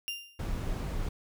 35% pulse tone with exponential decay, 2794 Hz, F7, in tune, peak -29 dBFS, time 0.08-0.47 s, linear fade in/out 0 ms, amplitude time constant 83 ms
brown noise, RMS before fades -33 dBFS, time 0.39-1.09 s, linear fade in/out 5 ms
effects none

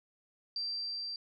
sine tone with level ramp, 4701 Hz, D8, 1 cent sharp, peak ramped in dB -33 to -37 dBFS, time 0.56-1.16 s, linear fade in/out 2 ms, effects none

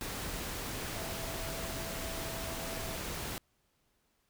sine tone in noise, 659.3 Hz, E5, in tune, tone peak -45 dBFS, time 0.96-2.96 s, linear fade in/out 0 ms, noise pink, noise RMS -39 dBFS, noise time 0.01-3.38 s, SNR -9 dB, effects pink hiss -75 dBFS RMS until 4.29 s

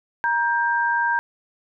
sine tone pair together, 942 / 1584.2 Hz, A#5 / G6, +18 / +18 cents, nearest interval major sixth, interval 900 cents, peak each -21 dBFS, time 0.24-1.19 s, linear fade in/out 0 ms, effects none

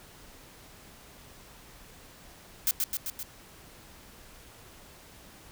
blue noise with echo, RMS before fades -25 dBFS, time 2.67-2.71 s, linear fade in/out 0 ms, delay 130 ms, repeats 4, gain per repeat -3 dB, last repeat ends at 3.23 s, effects pink hiss -52 dBFS RMS until 5.51 s

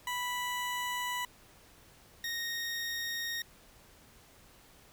20% pulse tone pair in turn, 986 / 1861.3 Hz, B5 / A#6, -3 / -3 cents, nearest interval major seventh, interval 1100 cents, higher second, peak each -28 / -29 dBFS, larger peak first, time 0.07-1.25 / 2.24-3.42 s, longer neither, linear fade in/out 2 ms, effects pink hiss -59 dBFS RMS until 4.92 s

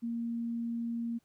sine tone, 233.1 Hz, A#3, in tune, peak -32 dBFS, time 0.02-1.19 s, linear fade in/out 20 ms, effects pink hiss -74 dBFS RMS until 1.24 s

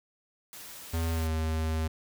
white noise, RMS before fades -45 dBFS, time 0.53-1.27 s, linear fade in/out 0 ms
square tone with pitch glide, 82.41 to 79.6 Hz, E2 to D#2, 0 to +40 cents, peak -28 dBFS, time 0.93-1.88 s, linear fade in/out 10 ms, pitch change -60 cents, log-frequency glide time 1.11-1.3 s
effects none

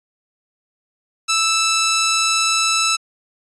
10% pulse tone, 1318.5 Hz, E6, in tune, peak -7 dBFS, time 1.28-2.97 s, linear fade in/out 20 ms, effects resampled to 22050 Hz

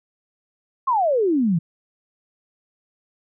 sine exponential sweep, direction down, 1108.7 to 155.56 Hz, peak -16 dBFS, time 0.87-1.59 s, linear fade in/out 10 ms, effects none

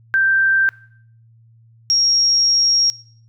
sine tone pair in turn, 1568 / 5588 Hz, G6 / F8, 0 / 0 cents, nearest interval octave + minor seventh, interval 2200 cents, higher second, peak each -12 dBFS, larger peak neither, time 0.14-0.69 / 1.9-2.9 s, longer second, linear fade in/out 0 ms, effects noise-tail reverb RT60 0.6 s tail -21 dB re dry + added 114 Hz sine -47 dBFS peak until 3.28 s

